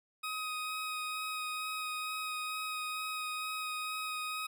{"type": "tone with vibrato", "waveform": "20% pulse", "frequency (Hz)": 1257, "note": "D#6", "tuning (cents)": 17, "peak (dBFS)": -31, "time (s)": [0.23, 4.47], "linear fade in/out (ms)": 10, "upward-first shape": "sine", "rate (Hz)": 2.2, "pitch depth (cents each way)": 11, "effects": []}